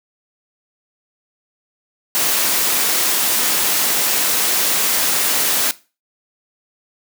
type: noise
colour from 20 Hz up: white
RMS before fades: -17 dBFS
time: 2.15-5.71 s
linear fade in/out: 0 ms
effects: noise-tail reverb RT60 0.3 s tail -18 dB re dry + high-pass 200 Hz 12 dB/octave

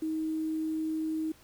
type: tone with quantisation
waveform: sine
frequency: 316 Hz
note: D#4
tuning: 27 cents sharp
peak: -29 dBFS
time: 0.02-1.32 s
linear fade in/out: 5 ms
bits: 9
effects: pink hiss -59 dBFS RMS until 1.43 s

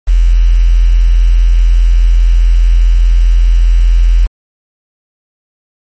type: tone with quantisation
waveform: sine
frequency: 42.42 Hz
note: F1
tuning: 50 cents flat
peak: -3 dBFS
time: 0.07-4.27 s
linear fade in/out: 20 ms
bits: 5
effects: MP3 32 kbps

